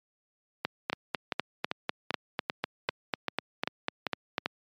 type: two click trains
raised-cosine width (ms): 0.3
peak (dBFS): -12 / -11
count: 10 / 16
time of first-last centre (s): 0.93-4.459 / 0.65-4.381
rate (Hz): 2.55 / 4.02
effects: high-pass 150 Hz 12 dB/octave + MP3 96 kbps